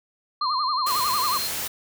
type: tone with vibrato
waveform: sine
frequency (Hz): 1108.7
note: C#6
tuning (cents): 0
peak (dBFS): -22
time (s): 0.41-1.38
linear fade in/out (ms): 5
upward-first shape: sine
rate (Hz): 11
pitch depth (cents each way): 180
type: tone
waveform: sine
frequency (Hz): 4186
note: C8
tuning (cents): 0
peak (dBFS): -28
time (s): 0.41-1.48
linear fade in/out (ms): 10
type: noise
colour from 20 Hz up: white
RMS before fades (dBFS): -29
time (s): 0.86-1.68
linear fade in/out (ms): 10
effects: none